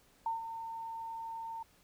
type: tone with ADSR envelope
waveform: sine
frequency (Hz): 908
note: A#5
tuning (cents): -46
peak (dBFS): -30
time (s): 0.26-1.63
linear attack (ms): 3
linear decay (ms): 140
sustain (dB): -9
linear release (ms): 6
effects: pink hiss -66 dBFS RMS until 1.83 s